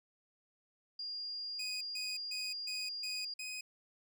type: tone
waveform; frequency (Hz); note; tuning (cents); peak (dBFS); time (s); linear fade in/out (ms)
sine; 4819; D8; +44; -39; 0.99-3.34; 5
type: tone bursts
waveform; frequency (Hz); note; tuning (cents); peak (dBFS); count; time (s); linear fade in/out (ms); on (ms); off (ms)
20% pulse; 2506; D#7; +12; -36; 6; 1.59-3.61; 5; 220; 140
effects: none